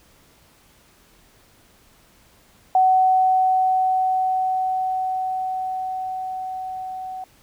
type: tone with level ramp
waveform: sine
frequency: 750 Hz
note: F#5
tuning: 23 cents sharp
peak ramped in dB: -12 to -29 dBFS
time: 2.75-7.24 s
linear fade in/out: 2 ms
effects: pink hiss -55 dBFS RMS until 7.42 s